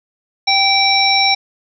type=harmonic tone with a mistuned harmonic; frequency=784 Hz; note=G5; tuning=in tune; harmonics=1 / 3 / 5 / 7; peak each=-16 / -16 / -16 / -16 dBFS; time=0.47-1.35 s; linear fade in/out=10 ms; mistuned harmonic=3; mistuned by=-24 cents; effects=none